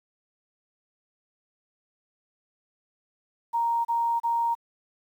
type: tone bursts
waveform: sine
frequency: 932.3 Hz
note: A#5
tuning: in tune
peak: -22 dBFS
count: 3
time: 3.53-4.552 s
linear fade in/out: 20 ms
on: 320 ms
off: 31 ms
effects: 9-bit